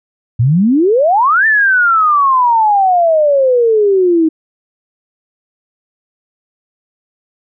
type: exponential two-way sweep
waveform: sine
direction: up then down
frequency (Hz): 110 to 1801 to 312.3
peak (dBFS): -7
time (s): 0.39-4.29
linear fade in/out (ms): 10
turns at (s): 1.46
effects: none